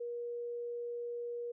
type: tone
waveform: sine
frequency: 477 Hz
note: A#4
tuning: 40 cents sharp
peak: -37 dBFS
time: 0-1.52 s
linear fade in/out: 10 ms
effects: none